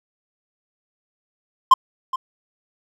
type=tone with echo; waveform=triangle; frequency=1046.5 Hz; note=C6; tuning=in tune; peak=-4 dBFS; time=1.71-1.74 s; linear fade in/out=5 ms; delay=420 ms; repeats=1; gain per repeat=-15 dB; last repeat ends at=2.16 s; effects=none